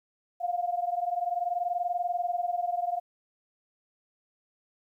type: tone pair together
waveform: sine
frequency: 698.5 / 719 Hz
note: F5 / F#5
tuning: 0 / -50 cents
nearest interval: minor second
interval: 50 cents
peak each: -29 / -31 dBFS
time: 0.4-3 s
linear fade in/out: 20 ms
effects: 11-bit